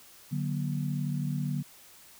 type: chord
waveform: sine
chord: D augmented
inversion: none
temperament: equal with one note detuned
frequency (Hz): 146.83 / 185 / 239.1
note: D3 / F#3 / A#3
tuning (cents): 0 / 0 / +44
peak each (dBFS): -30 / -35 / -36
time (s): 0.31-1.63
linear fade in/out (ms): 20
effects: white hiss -54 dBFS RMS until 2.19 s